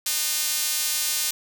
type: tone with high-pass filter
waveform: sawtooth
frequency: 304.4 Hz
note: D#4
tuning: 38 cents flat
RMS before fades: -25 dBFS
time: 0.06-1.31 s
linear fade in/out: 5 ms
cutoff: 5100 Hz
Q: 0.63
effects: none